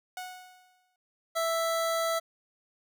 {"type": "tone with exponential decay", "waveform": "sawtooth", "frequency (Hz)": 735, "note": "F#5", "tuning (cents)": -12, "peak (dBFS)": -31, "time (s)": [0.17, 0.96], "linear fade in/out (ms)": 2, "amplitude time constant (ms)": 170}
{"type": "tone", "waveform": "25% pulse", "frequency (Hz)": 660, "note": "E5", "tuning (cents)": 2, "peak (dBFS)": -23, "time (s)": [1.35, 2.2], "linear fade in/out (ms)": 20}
{"effects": []}